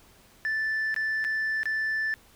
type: tone with dropouts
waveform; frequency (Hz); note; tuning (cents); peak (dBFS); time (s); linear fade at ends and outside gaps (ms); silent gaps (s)
sine; 1759; A6; -1; -23; 0.45-2.14; 0; 0.943-0.963 / 1.242-1.248 / 1.632-1.656
effects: tanh soft clip ceiling -24 dBFS + pink hiss -57 dBFS RMS until 2.35 s